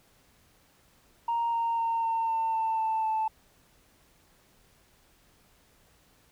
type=tone with pitch steps; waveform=sine; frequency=932.3 / 924.3 / 916.3 / 908.4 / 900.5 / 892.8 / 885.1 / 877.4 Hz; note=A#5 / A#5 / A#5 / A#5 / A5 / A5 / A5 / A5; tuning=0 / -15 / -30 / -45 / +40 / +25 / +10 / -5 cents; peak=-24 dBFS; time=1.28-3.28 s; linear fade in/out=5 ms; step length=250 ms; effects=tanh soft clip ceiling -22 dBFS + pink hiss -63 dBFS RMS until 6.31 s